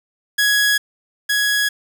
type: tone pair in turn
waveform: sawtooth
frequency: 1670 / 1670 Hz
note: G#6 / G#6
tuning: +9 / +9 cents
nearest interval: unison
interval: 0 cents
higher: neither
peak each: -10 / -12 dBFS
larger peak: first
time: 0.38-0.78 / 1.29-1.69 s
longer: neither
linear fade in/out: 10 ms
effects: 7-bit